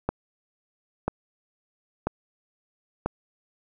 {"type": "click train", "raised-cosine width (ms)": 1, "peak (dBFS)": -10, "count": 4, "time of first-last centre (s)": [0.09, 3.06], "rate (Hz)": 1.01, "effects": []}